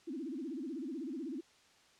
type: tone with vibrato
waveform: sine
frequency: 290.4 Hz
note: D4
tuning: 19 cents flat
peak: -38 dBFS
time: 0.07-1.41 s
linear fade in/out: 10 ms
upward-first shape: sine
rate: 16 Hz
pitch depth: 290 cents each way
effects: white hiss -65 dBFS RMS until 1.99 s + low-pass 6000 Hz 12 dB/octave